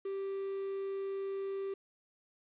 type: tone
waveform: triangle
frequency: 390.7 Hz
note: G4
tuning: 6 cents flat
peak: -33 dBFS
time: 0.05-1.74 s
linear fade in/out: 5 ms
effects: resampled to 8000 Hz + 10-bit